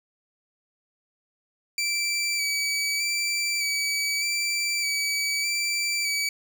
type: tone with vibrato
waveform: 20% pulse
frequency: 2311 Hz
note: D7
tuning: 28 cents flat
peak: -19 dBFS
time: 1.78-6.29 s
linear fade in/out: 2 ms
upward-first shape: square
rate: 0.82 Hz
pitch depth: 20 cents each way
effects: none